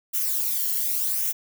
violet noise with flanger, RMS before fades -25 dBFS, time 0.13-1.33 s, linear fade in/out 20 ms, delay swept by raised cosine 0.22 to 0.83 ms, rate 0.87 Hz, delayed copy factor -0.6, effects none

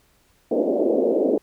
white band-pass noise, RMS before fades -20 dBFS, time 0.51-1.38 s, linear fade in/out 5 ms, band 240 to 590 Hz, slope 48 dB/octave, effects pink hiss -61 dBFS RMS until 1.42 s

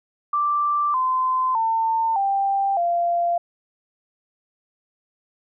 sine tone with pitch steps, 1174.7 / 1028.6 / 900.6 / 788.6 / 690.5 Hz, D6 / C6 / A5 / G5 / F5, 0 / -30 / +40 / +10 / -20 cents, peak -18 dBFS, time 0.33-3.38 s, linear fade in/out 5 ms, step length 610 ms, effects none

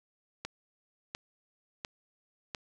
click train, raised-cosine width 0.2 ms, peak -19 dBFS, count 4, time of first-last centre 0.45-2.548 s, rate 1.43 Hz, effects none

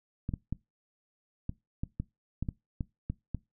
clicks, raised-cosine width 5 ms, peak -20 dBFS, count 11, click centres 0.291 / 0.338 / 0.526 / 1.494 / 1.835 / 2 / 2.426 / 2.488 / 2.808 / 3.1 / 3.347 s, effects noise-tail reverb RT60 0.2 s tail -21 dB re dry

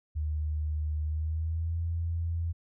sine tone with pitch glide, 76.4 to 83.8 Hz, D#2 to E2, -31 to +29 cents, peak -28 dBFS, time 0.15-2.53 s, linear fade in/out 20 ms, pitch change +160 cents, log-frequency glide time 1.03-1.79 s, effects none

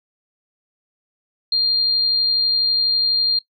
sine tone with amplitude modulation, 4200 Hz, C8, 6 cents sharp, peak -13 dBFS, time 1.52-3.39 s, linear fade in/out 5 ms, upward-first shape sine, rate 72.1 Hz, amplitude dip 35%, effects noise-tail reverb RT60 0.1 s tail -19 dB re dry

